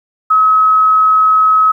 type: tone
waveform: sine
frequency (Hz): 1280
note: D#6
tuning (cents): +49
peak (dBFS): -6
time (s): 0.3-1.72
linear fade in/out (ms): 10
effects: 8-bit